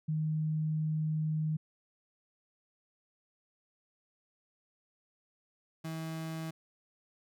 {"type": "tone pair in turn", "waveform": ["sine", "35% pulse"], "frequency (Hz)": [155.56, 161.16], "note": ["D#3", "E3"], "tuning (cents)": [0, -39], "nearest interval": "minor second", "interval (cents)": 61, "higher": "second", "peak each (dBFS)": [-29, -35], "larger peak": "first", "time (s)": [[0.08, 1.57], [5.84, 6.51]], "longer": "first", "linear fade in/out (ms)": 10, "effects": []}